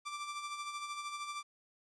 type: tone with tremolo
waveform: sawtooth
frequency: 1174.7 Hz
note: D6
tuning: in tune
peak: -34 dBFS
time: 0.05-1.43 s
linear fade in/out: 20 ms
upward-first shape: sine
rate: 13 Hz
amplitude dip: 50%
effects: resampled to 22050 Hz + 12-bit